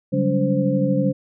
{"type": "tone cluster", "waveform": "sine", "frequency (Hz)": [141.5, 185.9, 198.5, 284.1, 521], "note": ["C#3", "F#3", "G3", "C#4", "C5"], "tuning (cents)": [36, 8, 22, 43, -7], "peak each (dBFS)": -23, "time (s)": [0.12, 1.13], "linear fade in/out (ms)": 20, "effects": []}